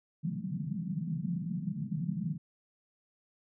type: band-pass noise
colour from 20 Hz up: pink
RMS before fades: -35 dBFS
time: 0.23-2.38 s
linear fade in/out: 20 ms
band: 150 to 200 Hz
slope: 48 dB/octave
effects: none